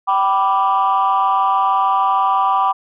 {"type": "chord", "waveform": "sine", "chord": "G major", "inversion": "none", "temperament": "equal with one note detuned", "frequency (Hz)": [774.5, 987.8, 1174.7], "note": ["G5", "B5", "D6"], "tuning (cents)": [-21, 0, 0], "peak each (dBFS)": -16, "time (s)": [0.07, 2.73], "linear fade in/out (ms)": 20, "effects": ["tanh soft clip ceiling -7 dBFS"]}